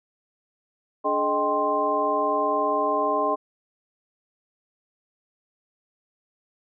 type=tone cluster; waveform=sine; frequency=291.3 / 426.3 / 618 / 788 / 1049 Hz; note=D4 / G#4 / D#5 / G5 / C6; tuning=-14 / +45 / -12 / +9 / +4 cents; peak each=-31 / -28 / -26 / -29 / -24 dBFS; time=1.04-3.36 s; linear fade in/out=20 ms; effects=none